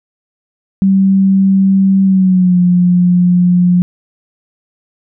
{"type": "tone with pitch glide", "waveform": "sine", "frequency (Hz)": [193.1, 178.1], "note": ["G3", "F3"], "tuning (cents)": [-26, 34], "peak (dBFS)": -6, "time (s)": [0.82, 3.82], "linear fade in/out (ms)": 0, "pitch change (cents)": -140, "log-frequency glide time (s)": [2.03, 2.59], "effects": []}